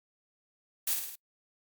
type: noise with echo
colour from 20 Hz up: blue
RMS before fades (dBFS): -29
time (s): 0.87-0.94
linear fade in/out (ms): 5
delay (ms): 54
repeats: 4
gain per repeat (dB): -4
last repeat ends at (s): 1.156
effects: noise-tail reverb RT60 0.1 s tail -25 dB re dry + Opus 48 kbps